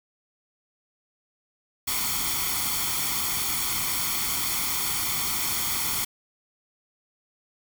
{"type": "noise with comb filter", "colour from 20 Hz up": "white", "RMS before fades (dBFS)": -27, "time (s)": [1.87, 6.05], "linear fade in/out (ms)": 10, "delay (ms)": 0.9, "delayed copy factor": 0.7, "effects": []}